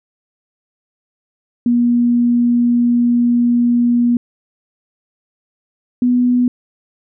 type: tone pair in turn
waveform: sine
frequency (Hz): 240 / 246.5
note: B3 / B3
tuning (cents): -49 / -3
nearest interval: unison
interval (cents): 46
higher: second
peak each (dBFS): -10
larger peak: neither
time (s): 1.66-4.17 / 6.02-6.48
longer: first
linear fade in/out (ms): 2
effects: none